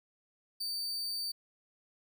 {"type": "tone", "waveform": "40% pulse", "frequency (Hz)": 4602, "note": "D8", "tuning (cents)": -36, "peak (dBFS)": -33, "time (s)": [0.6, 1.32], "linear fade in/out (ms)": 10, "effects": []}